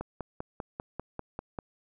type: click train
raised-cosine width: 1 ms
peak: -21 dBFS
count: 9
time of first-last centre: 0.01-1.588 s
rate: 5.07 Hz
effects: none